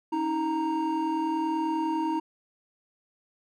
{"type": "tone cluster", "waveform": "triangle", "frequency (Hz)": [278.9, 319.7, 929], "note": ["C#4", "D#4", "A#5"], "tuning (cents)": [11, 47, -6], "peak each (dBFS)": [-34, -25, -27], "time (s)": [0.12, 2.2], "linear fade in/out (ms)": 10, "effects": ["tanh soft clip ceiling -16 dBFS"]}